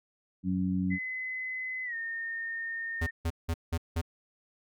harmonic tone, 92.5 Hz, F#2, in tune, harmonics 1 / 2 / 3, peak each -36 / -28 / -33 dBFS, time 0.43-0.99 s, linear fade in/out 50 ms
sine tone with pitch glide, 2030 to 1829.5 Hz, B6 to A#6, +47 to -33 cents, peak -33 dBFS, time 0.9-3.11 s, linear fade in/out 20 ms, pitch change -180 cents, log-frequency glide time 1.84-1.95 s
square tone bursts, 83 Hz, E2, 12 cents sharp, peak -28 dBFS, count 5, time 3.01-4.015 s, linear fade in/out 10 ms, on 57 ms, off 180 ms
effects none

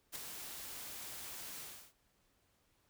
white noise with ADSR envelope, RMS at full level -41 dBFS, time 0.12-1.93 s, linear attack 35 ms, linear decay 8 ms, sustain -6 dB, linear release 330 ms, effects pink hiss -75 dBFS RMS until 2.89 s

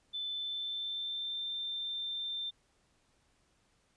sine tone with pitch glide, 3520 to 3577 Hz, A7 to A7, 0 to +28 cents, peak -35 dBFS, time 0.13-2.51 s, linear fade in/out 20 ms, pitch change +28 cents, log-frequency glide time 0.29-1.43 s, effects pink hiss -72 dBFS RMS until 3.96 s + resampled to 22050 Hz

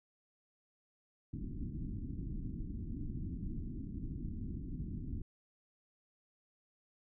pink low-pass noise, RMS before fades -41 dBFS, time 1.33-5.22 s, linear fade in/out 5 ms, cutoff 310 Hz, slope 48 dB/octave, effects none

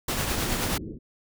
pink noise with tremolo, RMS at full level -26 dBFS, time 0.08-0.78 s, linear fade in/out 5 ms, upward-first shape triangle, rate 9.5 Hz, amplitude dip 40%
clicks, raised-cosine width 5 ms, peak -22 / -20 dBFS, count 2, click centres 0.245 / 0.381 s
white low-pass noise, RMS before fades -36 dBFS, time 0.34-0.99 s, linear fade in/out 50 ms, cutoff 390 Hz, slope 48 dB/octave
effects none

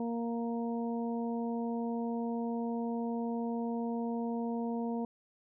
harmonic tone, 233.1 Hz, A#3, in tune, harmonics 1 / 2 / 3 / 4, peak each -33 / -39 / -43 / -45 dBFS, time 0-5.05 s, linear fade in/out 2 ms, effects none

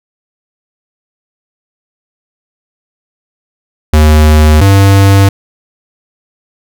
square tone pair in turn, 76.7 / 98.3 Hz, D#2 / G2, -24 / +5 cents, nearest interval major third, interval 429 cents, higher second, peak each -3 dBFS, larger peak neither, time 3.93-4.61 / 4.61-5.29 s, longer neither, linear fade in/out 5 ms, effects none

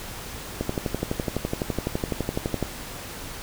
click train, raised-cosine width 2 ms, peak -11 dBFS, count 25, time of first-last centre 0.61-2.627 s, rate 11.9 Hz, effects pink hiss -37 dBFS RMS until 3.42 s

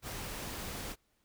pink noise, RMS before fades -41 dBFS, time 0.02-0.96 s, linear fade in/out 50 ms, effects pink hiss -75 dBFS RMS until 1.24 s

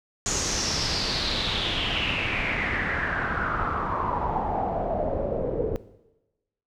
pink noise with low-pass filter sweep, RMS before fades -27 dBFS, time 0.26-5.76 s, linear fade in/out 0 ms, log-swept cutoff 6900 to 440 Hz, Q 5.7, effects noise-tail reverb RT60 1.0 s tail -17 dB re dry

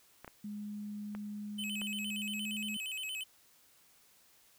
clicks, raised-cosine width 0.5 ms, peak -31 dBFS, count 4, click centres 0.246 / 0.278 / 1.15 / 1.817 s
sine tone with pitch glide, 207.7 to 211.1 Hz, G#3 to G#3, 0 to +29 cents, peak -39 dBFS, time 0.44-2.77 s, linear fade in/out 5 ms, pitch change +29 cents, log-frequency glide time 2.23-2.48 s
square tone with vibrato, 2794 Hz, F7, in tune, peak -38 dBFS, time 1.58-3.24 s, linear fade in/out 10 ms, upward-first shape square, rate 8.6 Hz, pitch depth 150 cents each way
effects white hiss -65 dBFS RMS until 4.58 s

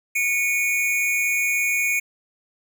square tone pair together, 2217 / 2434 Hz, C#7 / D#7, 0 / -39 cents, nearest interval major second, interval 161 cents, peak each -23 dBFS, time 0.15-2 s, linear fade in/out 10 ms, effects none

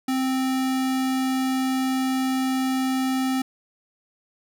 square tone, 261.6 Hz, C4, in tune, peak -22 dBFS, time 0.08-3.42 s, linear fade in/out 5 ms, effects none

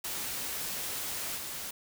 white noise with level steps, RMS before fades -36 / -39 dBFS, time 0.04-1.71 s, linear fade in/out 5 ms, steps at 1.36 s, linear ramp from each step 20 ms, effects none

